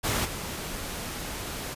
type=noise with level steps; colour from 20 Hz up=pink; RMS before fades=-27 / -35 dBFS; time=0.03-1.75 s; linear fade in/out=20 ms; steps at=0.24 s; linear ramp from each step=20 ms; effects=resampled to 32000 Hz